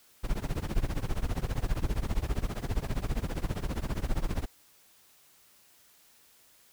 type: noise with tremolo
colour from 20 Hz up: brown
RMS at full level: -26 dBFS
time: 0.23-4.46 s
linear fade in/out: 20 ms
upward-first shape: triangle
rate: 15 Hz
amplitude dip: 100%
effects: white hiss -61 dBFS RMS until 6.72 s